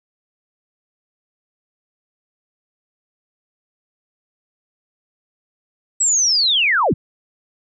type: linear sweep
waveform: sine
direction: down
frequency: 7902 to 62.3 Hz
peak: -13 dBFS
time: 6-6.94 s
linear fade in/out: 10 ms
effects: none